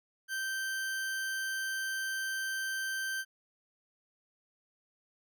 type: tone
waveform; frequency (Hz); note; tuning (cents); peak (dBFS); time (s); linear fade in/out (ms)
40% pulse; 1560; G6; -9; -32; 0.28-3.25; 50
effects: none